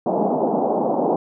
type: band-pass noise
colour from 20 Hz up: white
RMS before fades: -20 dBFS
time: 0.06-1.16 s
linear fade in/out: 2 ms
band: 170 to 840 Hz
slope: 48 dB/octave
effects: none